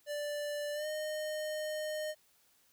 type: tone with pitch glide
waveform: square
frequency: 587.3 to 614 Hz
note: D5 to D#5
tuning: 0 to -23 cents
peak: -36 dBFS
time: 0.06-2.15 s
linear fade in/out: 50 ms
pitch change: +77 cents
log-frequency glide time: 0.73-0.87 s
effects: white hiss -69 dBFS RMS until 2.72 s